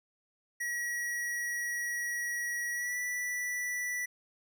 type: tone with pitch glide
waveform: square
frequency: 1916 to 1965.3 Hz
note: A#6 to B6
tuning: +47 to -9 cents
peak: -33 dBFS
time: 0.6-4.06 s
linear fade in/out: 10 ms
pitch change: +44 cents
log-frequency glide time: 2.72-2.98 s
effects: none